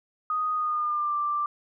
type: tone with pitch glide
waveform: sine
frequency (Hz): 1244 to 1178.9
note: D#6 to D6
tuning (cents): -1 to +6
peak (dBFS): -24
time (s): 0.3-1.46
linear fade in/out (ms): 2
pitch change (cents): -93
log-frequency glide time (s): 0.54-1.16
effects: none